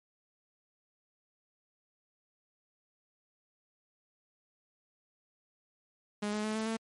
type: tone with pitch steps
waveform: sawtooth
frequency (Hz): 207.7 / 211.7 / 215.8 / 219.9 / 224.2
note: G#3 / G#3 / A3 / A3 / A3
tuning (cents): 0 / +33 / -33 / -1 / +33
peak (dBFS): -28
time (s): 6.22-6.77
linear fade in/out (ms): 10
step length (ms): 110
effects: MP3 48 kbps